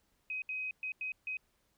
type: tone bursts at uneven times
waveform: sine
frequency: 2523 Hz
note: D#7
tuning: 23 cents sharp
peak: -35 dBFS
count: 5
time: 0.3-0.42 / 0.49-0.71 / 0.83-0.92 / 1.01-1.12 / 1.27-1.37 s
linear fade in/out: 2 ms
effects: pink hiss -75 dBFS RMS until 1.77 s